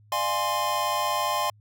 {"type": "chord", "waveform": "square", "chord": "D half-diminished seventh", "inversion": "none", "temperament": "equal with one note detuned", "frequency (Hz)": [601.1, 698.5, 830.6, 1046.5], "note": ["D5", "F5", "Ab5", "C6"], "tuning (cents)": [40, 0, 0, 0], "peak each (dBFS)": [-33, -33, -31, -27], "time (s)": [0.12, 1.5], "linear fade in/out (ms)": 2, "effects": ["added 105 Hz sine -53 dBFS peak until 1.6 s"]}